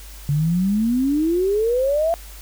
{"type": "exponential sweep", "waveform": "sine", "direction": "up", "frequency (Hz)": [140.4, 687], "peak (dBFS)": -16, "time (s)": [0.29, 2.14], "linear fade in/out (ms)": 0, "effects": ["added 50 Hz sine -37 dBFS peak until 2.41 s", "white hiss -43 dBFS RMS until 2.41 s"]}